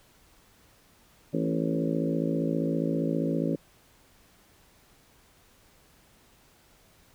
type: harmonic tone with a mistuned harmonic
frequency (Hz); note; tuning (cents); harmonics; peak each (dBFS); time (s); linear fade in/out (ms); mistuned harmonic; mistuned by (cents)
55; A1; 0; 3 / 4 / 5 / 6 / 7 / 8 / 9 / 10; -30 / -34 / -30 / -33 / -40 / -36 / -37 / -36; 1.33-3.56; 10; 4; +26
effects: pink hiss -60 dBFS RMS until 7.14 s